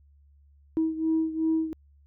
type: beating tone pair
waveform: sine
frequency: 320 / 322.7 Hz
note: D#4 / E4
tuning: +49 / -37 cents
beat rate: 2.7 Hz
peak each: -24 / -28 dBFS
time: 0.77-1.73 s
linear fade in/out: 0 ms
effects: tanh soft clip ceiling -17 dBFS + added 71 Hz sine -55 dBFS peak until 2.06 s